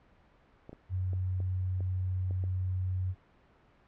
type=clicks; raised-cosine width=2 ms; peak=-32 dBFS; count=7; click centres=0.694 / 0.73 / 1.133 / 1.403 / 1.806 / 2.309 / 2.439 s
type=tone; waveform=sine; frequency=92.5 Hz; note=F#2; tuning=in tune; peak=-29 dBFS; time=0.89-3.15 s; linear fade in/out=50 ms
effects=pink hiss -63 dBFS RMS until 3.87 s + low-pass 2000 Hz 12 dB/octave